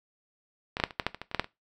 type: clicks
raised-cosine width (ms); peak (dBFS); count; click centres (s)
0.3; -15 / -11 / -6 / -25 / -10 / -9 / -22 / -20 / -25 / -11 / -8 / -24; 12; 0.769 / 0.8 / 0.838 / 0.908 / 0.998 / 1.066 / 1.146 / 1.216 / 1.314 / 1.347 / 1.396 / 1.444
effects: noise-tail reverb RT60 0.2 s tail -17 dB re dry